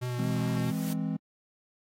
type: tone with vibrato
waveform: square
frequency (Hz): 123.47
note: B2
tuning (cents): 0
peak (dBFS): -31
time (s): 0.01-0.72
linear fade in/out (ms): 20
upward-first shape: triangle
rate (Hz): 4.6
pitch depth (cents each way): 24
type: noise with exponential growth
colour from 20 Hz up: white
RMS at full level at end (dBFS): -40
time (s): 0.1-0.93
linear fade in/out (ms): 2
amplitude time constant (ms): 180
type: chord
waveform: triangle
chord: E augmented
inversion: none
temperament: equal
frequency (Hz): 164.81 / 207.7 / 261.6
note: E3 / G#3 / B#3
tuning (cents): 0 / 0 / 0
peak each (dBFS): -30 / -31 / -32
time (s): 0.18-1.17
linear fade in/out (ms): 10
effects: AAC 48 kbps